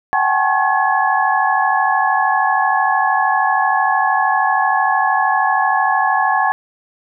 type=tone cluster; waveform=sine; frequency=750 / 790 / 863 / 1088 / 1696 Hz; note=F#5 / G5 / A5 / C#6 / G#6; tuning=+23 / +13 / -34 / -33 / +36 cents; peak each=-19 dBFS; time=0.13-6.52 s; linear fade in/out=0 ms; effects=none